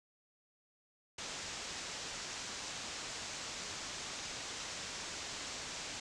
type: low-pass noise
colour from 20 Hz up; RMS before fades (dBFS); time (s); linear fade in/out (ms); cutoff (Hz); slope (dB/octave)
white; -44; 1.18-6; 5; 7500; 48
effects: none